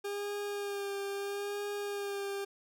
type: tone with vibrato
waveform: 40% pulse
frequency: 403.4 Hz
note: G4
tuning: 50 cents sharp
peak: -34 dBFS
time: 0.04-2.45 s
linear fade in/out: 10 ms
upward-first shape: sine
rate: 0.76 Hz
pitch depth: 24 cents each way
effects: none